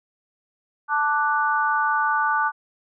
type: chord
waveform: sine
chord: D major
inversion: second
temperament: equal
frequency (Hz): 880 / 1174.7 / 1480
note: A5 / D6 / F#6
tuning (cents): 0 / 0 / 0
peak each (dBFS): -23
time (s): 0.88-2.52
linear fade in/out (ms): 50
effects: none